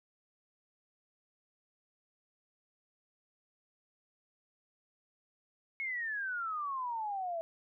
sine exponential sweep, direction down, 2202 to 650 Hz, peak -34 dBFS, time 5.8-7.41 s, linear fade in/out 0 ms, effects none

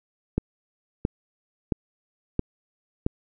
click train, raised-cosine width 3 ms, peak -9 dBFS, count 5, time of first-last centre 0.38-3.065 s, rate 1.49 Hz, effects none

